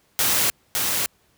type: noise with echo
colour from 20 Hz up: white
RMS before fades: -20 dBFS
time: 0.19-0.5 s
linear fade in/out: 0 ms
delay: 560 ms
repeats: 1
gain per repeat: -3 dB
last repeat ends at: 1.06 s
effects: pink hiss -62 dBFS RMS until 1.37 s + high-pass 60 Hz 12 dB/octave